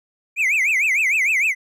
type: tone with vibrato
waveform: triangle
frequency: 2305 Hz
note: D7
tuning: 33 cents flat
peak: -14 dBFS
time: 0.36-1.55 s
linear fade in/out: 50 ms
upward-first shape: triangle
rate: 6.6 Hz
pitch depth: 270 cents each way
effects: none